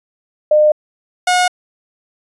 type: tone pair in turn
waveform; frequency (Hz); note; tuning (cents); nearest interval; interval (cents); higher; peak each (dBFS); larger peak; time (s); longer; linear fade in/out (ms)
sine / sawtooth; 606 / 723.8; D#5 / F#5; -46 / -38; minor third; 308; second; -7; neither; 0.51-0.72 / 1.27-1.48; neither; 5
effects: resampled to 24000 Hz